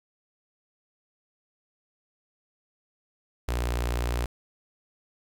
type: tone with notch filter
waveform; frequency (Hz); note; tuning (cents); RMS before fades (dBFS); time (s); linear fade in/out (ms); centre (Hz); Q
sawtooth; 59.8; A#1; +45; -28; 3.48-4.26; 5; 180; 0.92
effects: 9-bit